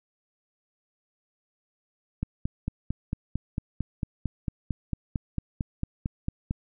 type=click train; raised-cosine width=5 ms; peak=-15 dBFS; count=20; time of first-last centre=2.23-6.509 s; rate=4.44 Hz; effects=none